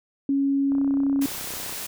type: tone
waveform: sine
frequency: 276.6 Hz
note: C#4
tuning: 4 cents flat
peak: -19 dBFS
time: 0.29-1.26 s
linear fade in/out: 2 ms
type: click train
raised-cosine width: 1 ms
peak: -26 dBFS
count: 33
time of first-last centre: 0.72-1.726 s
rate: 31.8 Hz
type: noise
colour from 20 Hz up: white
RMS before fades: -33 dBFS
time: 1.21-1.87 s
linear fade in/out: 10 ms
effects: none